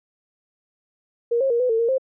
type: tone with pitch steps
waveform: sine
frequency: 470.9 / 538 / 471.2 / 502 / 449.5 / 463.8 / 527 Hz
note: A#4 / C5 / A#4 / B4 / A4 / A#4 / C5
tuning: +18 / +48 / +19 / +28 / +37 / -9 / +12 cents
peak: -17 dBFS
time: 1.31-1.982 s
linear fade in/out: 10 ms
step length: 96 ms
effects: none